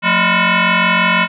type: tone with frequency modulation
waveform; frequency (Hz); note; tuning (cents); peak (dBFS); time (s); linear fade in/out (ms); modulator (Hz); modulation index
sine; 583; D5; -13; -10; 0.02-1.28; 50; 404; 5.8
effects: none